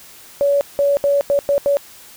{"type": "tone bursts at uneven times", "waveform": "sine", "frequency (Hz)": 566, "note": "C#5", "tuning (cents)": 36, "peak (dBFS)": -12, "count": 6, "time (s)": [[0.41, 0.61], [0.79, 0.97], [1.04, 1.21], [1.3, 1.39], [1.49, 1.58], [1.66, 1.77]], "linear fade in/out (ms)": 0, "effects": ["white hiss -42 dBFS RMS until 2.16 s"]}